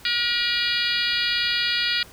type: harmonic tone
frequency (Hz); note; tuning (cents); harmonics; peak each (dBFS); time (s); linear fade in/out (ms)
478.4; A#4; +45; 3 / 4 / 5 / 6 / 7 / 8 / 9 / 10; -29 / -29 / -29 / -29 / -29 / -29 / -29 / -29; 0.05-2.03; 2
effects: pink hiss -47 dBFS RMS until 2.12 s